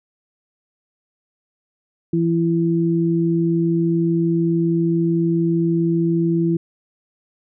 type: tone pair together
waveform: sine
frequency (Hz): 167.41 / 334.4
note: E3 / E4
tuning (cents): +27 / +25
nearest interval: octave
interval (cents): 1198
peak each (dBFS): -18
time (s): 2.13-6.57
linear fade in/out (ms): 5
effects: none